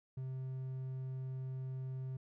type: tone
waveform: triangle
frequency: 130.81 Hz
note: C3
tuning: in tune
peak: -37 dBFS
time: 0.17-2.17 s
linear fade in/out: 5 ms
effects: none